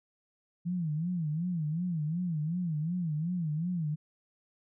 sine tone with vibrato, 164.81 Hz, E3, in tune, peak -29 dBFS, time 0.65-3.96 s, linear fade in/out 20 ms, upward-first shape sine, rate 2.7 Hz, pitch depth 170 cents each way, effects none

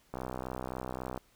click train, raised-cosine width 1 ms, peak -23 dBFS, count 67, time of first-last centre 0.14-1.176 s, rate 63.7 Hz, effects pink hiss -66 dBFS RMS until 1.35 s

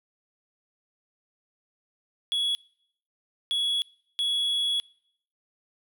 triangle tone bursts at uneven times, 3364 Hz, G#7, 22 cents sharp, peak -22 dBFS, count 3, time 2.32-2.55 / 3.51-3.82 / 4.19-4.8 s, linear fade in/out 0 ms, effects noise-tail reverb RT60 0.7 s tail -25 dB re dry

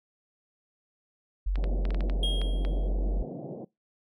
sine tone, 46.25 Hz, F#1, in tune, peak -24 dBFS, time 1.46-3.23 s, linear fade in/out 10 ms
clicks, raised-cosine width 0.3 ms, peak -23 dBFS, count 9, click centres 1.557 / 1.641 / 1.853 / 1.906 / 1.946 / 2.007 / 2.098 / 2.416 / 2.65 s
pink band-pass noise, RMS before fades -39 dBFS, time 1.57-3.65 s, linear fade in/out 10 ms, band 130 to 690 Hz, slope 48 dB/octave
triangle tone with exponential decay, 3253 Hz, G#7, 37 cents flat, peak -25 dBFS, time 2.23-2.88 s, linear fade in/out 2 ms, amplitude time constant 140 ms
effects noise-tail reverb RT60 0.2 s tail -23 dB re dry

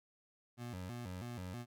25% pulse tone with vibrato, 105 Hz, G#2, 19 cents sharp, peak -39 dBFS, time 0.57-1.66 s, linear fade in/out 50 ms, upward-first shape square, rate 3.1 Hz, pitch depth 240 cents each way, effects none

